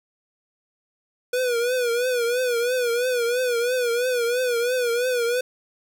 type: tone with vibrato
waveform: square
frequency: 487.5 Hz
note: B4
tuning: 23 cents flat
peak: -21 dBFS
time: 1.33-5.41 s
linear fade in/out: 5 ms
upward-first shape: triangle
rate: 3 Hz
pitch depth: 99 cents each way
effects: 10-bit